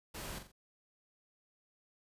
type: noise with echo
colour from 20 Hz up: pink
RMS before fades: -44 dBFS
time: 0.14-0.39 s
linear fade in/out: 10 ms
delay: 43 ms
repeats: 3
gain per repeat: -7 dB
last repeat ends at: 0.519 s
effects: resampled to 32000 Hz